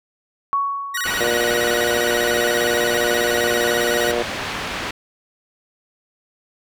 sine tone with exponential decay, 1116 Hz, C#6, 11 cents sharp, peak -15 dBFS, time 0.53-1.73 s, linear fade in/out 0 ms, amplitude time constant 260 ms
sawtooth tone with vibrato, 1672 Hz, G#6, 11 cents sharp, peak -18 dBFS, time 0.94-4.12 s, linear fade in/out 10 ms, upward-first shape square, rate 15 Hz, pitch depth 220 cents each way
white low-pass noise, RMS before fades -27 dBFS, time 1.05-4.91 s, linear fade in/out 5 ms, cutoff 2600 Hz, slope 12 dB/octave
harmonic tone, 119.1 Hz, A#2, 38 cents sharp, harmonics 2 / 3 / 4 / 5 / 6, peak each -33 / -25 / -22 / -24 / -29 dBFS, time 1.2-4.23 s, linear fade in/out 10 ms
effects none

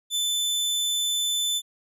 sawtooth tone, 3520 Hz, A7, in tune, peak -20 dBFS, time 0.1-1.62 s, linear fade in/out 50 ms, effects resampled to 32000 Hz

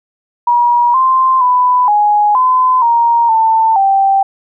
sine tone with pitch steps, 959 / 1044 / 996 / 833 / 1019 / 936 / 892 / 782 Hz, A#5 / C6 / B5 / G#5 / C6 / A#5 / A5 / G5, +49 / -4 / +14 / +5 / -46 / +7 / +23 / -4 cents, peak -7 dBFS, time 0.47-4.23 s, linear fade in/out 5 ms, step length 470 ms, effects none

